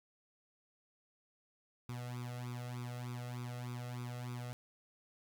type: tone with flanger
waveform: sawtooth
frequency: 122.6 Hz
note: B2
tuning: 12 cents flat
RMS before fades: -43 dBFS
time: 1.89-4.53 s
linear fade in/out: 0 ms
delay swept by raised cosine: 0.82 to 1.55 ms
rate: 3.3 Hz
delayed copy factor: +0.85
effects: none